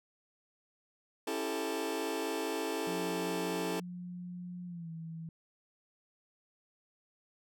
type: chord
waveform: sawtooth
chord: A dominant seventh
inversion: first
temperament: just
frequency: 275 / 330 / 396 / 440 Hz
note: C#4 / E4 / G4 / A4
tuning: -14 / +2 / +18 / 0 cents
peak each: -37 / -34 / -37 / -33 dBFS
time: 1.27-3.8 s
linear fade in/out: 5 ms
type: tone with pitch glide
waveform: sine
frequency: 178 to 163.23 Hz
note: F3 to E3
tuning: +33 to -17 cents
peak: -40 dBFS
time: 2.87-5.29 s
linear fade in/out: 2 ms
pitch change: -150 cents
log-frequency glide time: 4.66-4.9 s
effects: none